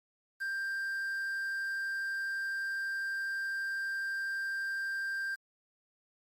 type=tone with quantisation; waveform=triangle; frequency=1583 Hz; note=G6; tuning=17 cents sharp; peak=-31 dBFS; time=0.4-5.36 s; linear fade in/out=20 ms; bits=9; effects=AAC 64 kbps